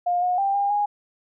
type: tone with pitch steps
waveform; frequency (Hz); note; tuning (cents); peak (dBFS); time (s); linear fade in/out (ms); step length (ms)
sine; 708 / 722 / 790 / 804 / 824; F5 / F#5 / G5 / G5 / G#5; +23 / -43 / +13 / +44 / -14; -19; 0.06-0.86; 10; 160
effects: none